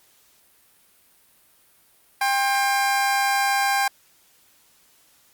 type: tone pair together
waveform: 25% pulse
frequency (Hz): 796.4 / 1063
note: G5 / C6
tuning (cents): +27 / +27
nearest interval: perfect fourth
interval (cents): 500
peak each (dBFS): -16 / -24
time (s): 2.21-3.88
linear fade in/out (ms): 5
effects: white hiss -58 dBFS RMS until 5.33 s + Opus 48 kbps